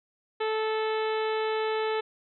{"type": "harmonic tone", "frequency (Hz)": 437.1, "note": "A4", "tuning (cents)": -11, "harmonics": [1, 2, 3, 4, 5, 6, 7, 8, 9], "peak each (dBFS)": [-27, -33, -37, -39, -41, -43, -44, -45, -46], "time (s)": [0.4, 2.01], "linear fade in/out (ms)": 10, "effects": []}